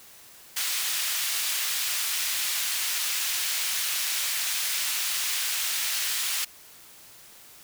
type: high-pass noise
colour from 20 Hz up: pink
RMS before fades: -28 dBFS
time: 0.56-6.45 s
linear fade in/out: 10 ms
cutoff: 2400 Hz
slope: 12 dB/octave
effects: white hiss -50 dBFS RMS until 7.63 s